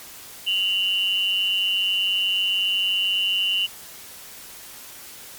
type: tone pair together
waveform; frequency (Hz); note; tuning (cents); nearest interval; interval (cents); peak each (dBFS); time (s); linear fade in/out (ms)
sine; 2794 / 2986; F7 / F#7; 0 / +15; minor second; 115; -22; 0.46-3.67; 20
effects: white hiss -41 dBFS RMS until 5.38 s + MP3 96 kbps